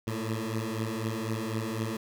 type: beating tone pair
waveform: 15% pulse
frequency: 109.2 / 113.2 Hz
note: A2 / A2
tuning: -13 / +50 cents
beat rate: 4 Hz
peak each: -27 dBFS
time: 0.07-1.97 s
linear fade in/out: 5 ms
effects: none